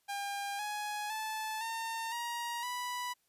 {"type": "tone with pitch steps", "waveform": "sawtooth", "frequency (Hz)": [803, 836.6, 871.6, 908.1, 946.1, 985.8], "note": ["G5", "G#5", "A5", "A#5", "A#5", "B5"], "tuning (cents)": [41, 12, -17, -46, 25, -3], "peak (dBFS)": -32, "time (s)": [0.08, 3.14], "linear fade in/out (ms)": 20, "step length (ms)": 510, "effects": ["white hiss -75 dBFS RMS until 3.28 s", "resampled to 32000 Hz"]}